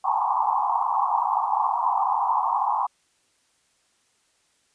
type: band-pass noise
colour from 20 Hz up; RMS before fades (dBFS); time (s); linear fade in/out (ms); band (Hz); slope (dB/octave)
white; -23; 0.04-2.87; 10; 760 to 1100; 96
effects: white hiss -66 dBFS RMS until 4.74 s + resampled to 22050 Hz